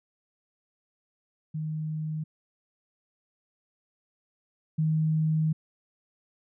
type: tone pair in turn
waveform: sine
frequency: 155.56 / 157 Hz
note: D#3 / D#3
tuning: 0 / +16 cents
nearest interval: unison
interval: 16 cents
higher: second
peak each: -29 / -22 dBFS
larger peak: second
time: 1.54-2.24 / 4.78-5.53 s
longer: second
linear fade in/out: 10 ms
effects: none